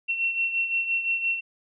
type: beating tone pair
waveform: sine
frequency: 2715 / 2720.8 Hz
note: F7 / F7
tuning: -50 / -46 cents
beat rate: 5.8 Hz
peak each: -24 / -31 dBFS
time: 0.08-1.41 s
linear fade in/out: 20 ms
effects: none